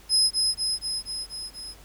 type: tone with echo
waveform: 35% pulse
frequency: 5090 Hz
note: D#8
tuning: 39 cents sharp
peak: -15 dBFS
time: 0.09-0.31 s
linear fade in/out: 50 ms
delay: 240 ms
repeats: 6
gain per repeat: -3 dB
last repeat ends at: 1.75 s
effects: added 50 Hz sine -50 dBFS peak until 1.84 s + pink hiss -52 dBFS RMS until 1.84 s